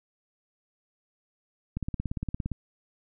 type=click train; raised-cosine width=5 ms; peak=-18 dBFS; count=14; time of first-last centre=1.77-2.517 s; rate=17.4 Hz; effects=none